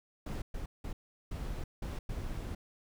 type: noise bursts at uneven times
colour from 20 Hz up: brown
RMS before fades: -38 dBFS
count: 6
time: 0.26-0.42 / 0.54-0.66 / 0.84-0.93 / 1.31-1.64 / 1.82-1.99 / 2.09-2.55 s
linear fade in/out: 5 ms
effects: none